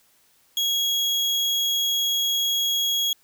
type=tone; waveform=35% pulse; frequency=3313 Hz; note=G#7; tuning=5 cents flat; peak=-19 dBFS; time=0.57-3.13 s; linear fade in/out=2 ms; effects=white hiss -61 dBFS RMS until 3.23 s